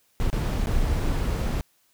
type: noise with dropouts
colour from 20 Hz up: brown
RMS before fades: -24 dBFS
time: 0.2-1.61 s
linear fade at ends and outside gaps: 0 ms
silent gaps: 0.301-0.329 / 0.66-0.671 s
effects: white hiss -65 dBFS RMS until 1.93 s